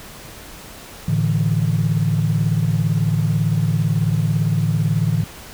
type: chord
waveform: sine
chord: A suspended fourth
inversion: none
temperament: equal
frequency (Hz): 110 / 146.83 / 164.81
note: A2 / D3 / E3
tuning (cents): 0 / 0 / 0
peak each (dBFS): -19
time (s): 1.08-5.24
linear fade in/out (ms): 5
effects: tanh soft clip ceiling -8 dBFS + pink hiss -38 dBFS RMS until 5.53 s